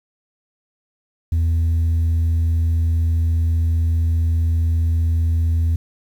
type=tone; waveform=sine; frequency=82.41 Hz; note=E2; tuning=in tune; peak=-12 dBFS; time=1.32-5.76 s; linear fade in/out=5 ms; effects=tanh soft clip ceiling -14 dBFS + 8-bit